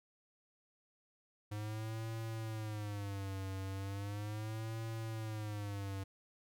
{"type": "tone with vibrato", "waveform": "square", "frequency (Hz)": 104, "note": "G#2", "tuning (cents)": 3, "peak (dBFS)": -40, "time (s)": [1.51, 6.04], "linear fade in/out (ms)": 10, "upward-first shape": "sine", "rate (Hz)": 0.37, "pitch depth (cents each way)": 140, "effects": []}